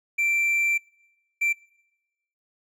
triangle tone bursts at uneven times, 2349 Hz, D7, in tune, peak -19 dBFS, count 2, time 0.18-0.78 / 1.41-1.53 s, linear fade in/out 10 ms, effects noise-tail reverb RT60 1.0 s tail -24 dB re dry

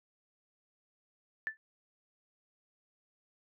sine tone with exponential decay, 1760 Hz, A6, in tune, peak -28 dBFS, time 1.47-1.57 s, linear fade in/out 0 ms, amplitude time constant 21 ms, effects none

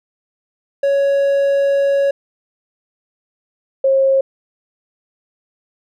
triangle / sine tone pair in turn, 557 / 538.3 Hz, C#5 / C5, +8 / +49 cents, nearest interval minor second, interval 59 cents, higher first, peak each -10 dBFS, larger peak neither, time 0.83-2.11 / 3.84-4.21 s, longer first, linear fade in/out 5 ms, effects none

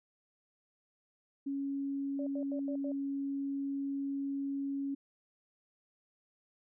sine tone, 277.2 Hz, C#4, in tune, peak -33 dBFS, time 1.46-4.95 s, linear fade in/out 10 ms
sine tone bursts, 577 Hz, D5, 31 cents flat, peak -40 dBFS, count 5, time 2.19-2.919 s, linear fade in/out 2 ms, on 77 ms, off 86 ms
effects none

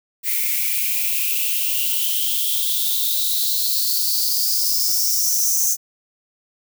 violet noise with high-pass filter sweep, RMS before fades -20 dBFS, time 0.23-5.77 s, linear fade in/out 50 ms, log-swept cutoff 2100 to 6300 Hz, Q 8.5, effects none

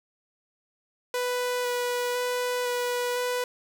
sawtooth tone with vibrato, 492.3 Hz, B4, 6 cents flat, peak -22 dBFS, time 1.14-3.44 s, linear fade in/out 2 ms, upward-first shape square, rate 0.99 Hz, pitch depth 9 cents each way, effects none

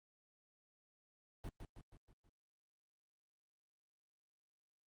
brown noise with echo, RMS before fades -45 dBFS, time 1.44-1.49 s, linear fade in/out 2 ms, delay 160 ms, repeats 5, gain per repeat -5 dB, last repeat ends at 2.29 s, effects Opus 24 kbps

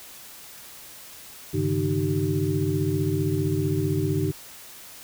sine tone cluster, 98.8 / 138.4 / 153.9 / 308.6 / 384.3 Hz, G2 / C#3 / D#3 / D#4 / G4, +14 / -2 / -19 / -14 / -34 cents, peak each -28 dBFS, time 1.53-4.32 s, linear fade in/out 20 ms, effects white hiss -44 dBFS RMS until 5.03 s

